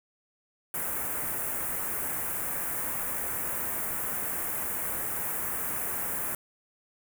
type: band-stop noise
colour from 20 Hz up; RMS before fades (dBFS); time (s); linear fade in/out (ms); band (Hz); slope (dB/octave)
white; -32; 0.74-6.35; 2; 2000 to 9200; 24
effects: none